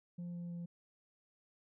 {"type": "tone with pitch steps", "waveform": "sine", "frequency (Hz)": [174.4, 173.3, 172.2], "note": ["F3", "F3", "F3"], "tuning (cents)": [-2, -13, -24], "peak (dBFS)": -38, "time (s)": [0.18, 0.66], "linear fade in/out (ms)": 10, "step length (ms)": 160, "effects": ["tanh soft clip ceiling -40 dBFS"]}